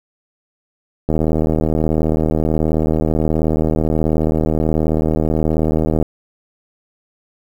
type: click train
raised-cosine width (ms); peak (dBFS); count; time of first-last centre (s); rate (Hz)
2; -4; 389; 1.09-6.026; 78.6
effects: 7-bit